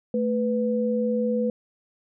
sine tone pair together, 220.6 / 495.2 Hz, A3 / B4, +5 / +5 cents, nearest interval octave + major second, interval 1400 cents, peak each -24 dBFS, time 0.14-1.5 s, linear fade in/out 2 ms, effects none

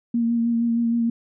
sine tone with vibrato, 233.1 Hz, A#3, in tune, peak -18 dBFS, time 0.14-1.1 s, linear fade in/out 5 ms, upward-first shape sine, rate 6.4 Hz, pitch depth 21 cents each way, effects none

